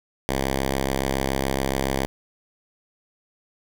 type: tone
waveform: 5% pulse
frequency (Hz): 67.1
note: C2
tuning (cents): +44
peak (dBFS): -11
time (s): 0.29-2.06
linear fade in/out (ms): 0
effects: none